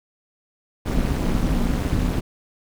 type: noise with amplitude modulation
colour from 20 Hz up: brown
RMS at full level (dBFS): -17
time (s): 0.85-2.21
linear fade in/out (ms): 20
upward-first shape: sine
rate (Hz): 210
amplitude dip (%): 95
effects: none